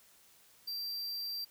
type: tone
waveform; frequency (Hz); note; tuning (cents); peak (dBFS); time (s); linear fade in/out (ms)
square; 4707; D8; +3; -37; 0.67-1.45; 10
effects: white hiss -63 dBFS RMS until 1.5 s